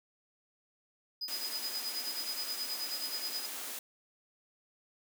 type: tone with tremolo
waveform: triangle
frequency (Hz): 4978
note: D#8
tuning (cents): 0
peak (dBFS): -32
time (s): 1.21-3.46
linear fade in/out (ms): 5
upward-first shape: triangle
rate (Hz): 9.4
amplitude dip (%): 90
type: high-pass noise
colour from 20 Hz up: white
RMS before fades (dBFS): -41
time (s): 1.28-3.79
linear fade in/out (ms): 2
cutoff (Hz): 220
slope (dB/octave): 96
effects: none